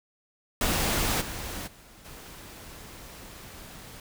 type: noise with level steps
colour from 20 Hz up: pink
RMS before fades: -26 / -36 / -52 / -45 dBFS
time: 0.61-4 s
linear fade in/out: 2 ms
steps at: 1.2 / 1.66 / 2.04 s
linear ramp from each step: 20 ms
effects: none